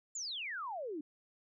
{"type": "exponential sweep", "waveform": "sine", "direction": "down", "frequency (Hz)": [7350, 281.2], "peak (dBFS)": -38, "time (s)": [0.15, 1.01], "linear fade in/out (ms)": 5, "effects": []}